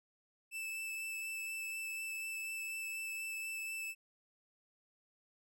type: tone with vibrato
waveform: 45% pulse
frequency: 2637 Hz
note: E7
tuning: in tune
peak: -39 dBFS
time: 0.51-3.95 s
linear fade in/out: 50 ms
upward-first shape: sine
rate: 4.1 Hz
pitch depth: 10 cents each way
effects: none

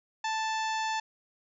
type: harmonic tone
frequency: 880 Hz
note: A5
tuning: in tune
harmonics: 1 / 2 / 3 / 4 / 5 / 6 / 7 / 8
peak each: -30 / -36 / -40 / -42 / -44 / -46 / -47 / -48 dBFS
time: 0.24-1 s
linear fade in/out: 5 ms
effects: none

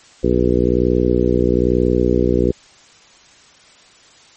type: harmonic tone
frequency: 61.1 Hz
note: B1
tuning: 18 cents flat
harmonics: 1 / 2 / 3 / 4 / 5 / 6 / 7 / 8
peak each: -21 / -23 / -22 / -21 / -21 / -18 / -20 / -22 dBFS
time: 0.23-2.52 s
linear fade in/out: 10 ms
effects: white hiss -47 dBFS RMS until 4.36 s + MP3 32 kbps

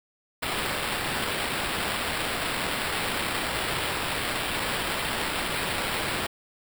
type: noise with sample-and-hold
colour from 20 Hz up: blue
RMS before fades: -29 dBFS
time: 0.42-6.27 s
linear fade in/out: 10 ms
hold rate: 6300 Hz
effects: none

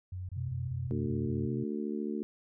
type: tone bursts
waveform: sine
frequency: 91.6 Hz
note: F#2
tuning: 17 cents flat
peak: -36 dBFS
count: 7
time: 0.12-1.466 s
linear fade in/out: 5 ms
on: 170 ms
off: 26 ms
type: tone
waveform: sine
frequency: 127.9 Hz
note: C3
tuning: 39 cents flat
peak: -34 dBFS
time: 0.36-1.64 s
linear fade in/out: 10 ms
type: harmonic tone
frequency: 74.1 Hz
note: D2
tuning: 16 cents sharp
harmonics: 3 / 4 / 5 / 6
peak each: -35 / -38 / -38 / -44 dBFS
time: 0.91-2.23 s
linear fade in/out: 0 ms
effects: none

